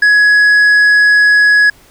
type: tone with tanh clipping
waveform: sine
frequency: 1678 Hz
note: G#6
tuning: 17 cents sharp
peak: -6 dBFS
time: 0.02-1.7 s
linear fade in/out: 5 ms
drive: 5 dB
effects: pink hiss -45 dBFS RMS until 1.9 s